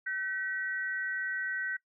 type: tone pair together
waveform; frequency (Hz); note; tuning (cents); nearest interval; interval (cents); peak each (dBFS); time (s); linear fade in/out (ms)
sine; 1525 / 1921.4; G6 / B6; -48 / -48; major third; 400; -33 / -36; 0.06-1.77; 10
effects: noise-tail reverb RT60 0.1 s tail -21 dB re dry